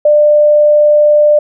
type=tone; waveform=sine; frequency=596 Hz; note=D5; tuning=25 cents sharp; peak=-4 dBFS; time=0.05-1.39 s; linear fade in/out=5 ms; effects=none